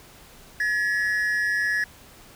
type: tone pair together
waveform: triangle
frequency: 1701.5 / 1900 Hz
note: G#6 / A#6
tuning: +41 / +33 cents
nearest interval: major second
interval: 192 cents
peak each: -21 / -25 dBFS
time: 0.6-1.84 s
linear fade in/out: 2 ms
effects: pink hiss -49 dBFS RMS until 2.35 s